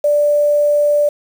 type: tone with quantisation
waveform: sine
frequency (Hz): 587.3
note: D5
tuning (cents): 0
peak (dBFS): -10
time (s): 0.04-1.09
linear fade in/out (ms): 5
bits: 6
effects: none